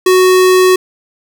square tone, 370 Hz, F#4, in tune, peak -6 dBFS, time 0.06-0.76 s, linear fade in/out 5 ms, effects none

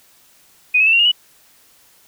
sine tone with pitch steps, 2489 / 2574 / 2661 / 2752 / 2846 / 2943 Hz, D#7 / E7 / E7 / F7 / F7 / F#7, 0 / -42 / +16 / -26 / +32 / -10 cents, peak -10 dBFS, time 0.74-1.118 s, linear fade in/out 10 ms, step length 63 ms, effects white hiss -52 dBFS RMS until 2.07 s

